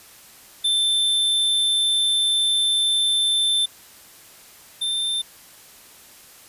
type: tone pair in turn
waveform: square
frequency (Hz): 3549 / 3578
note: A7 / A7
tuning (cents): +14 / +28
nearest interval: unison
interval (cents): 14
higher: second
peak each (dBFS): -18 / -22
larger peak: first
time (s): 0.64-3.66 / 4.81-5.22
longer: first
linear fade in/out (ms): 10
effects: white hiss -47 dBFS RMS until 6.48 s + resampled to 32000 Hz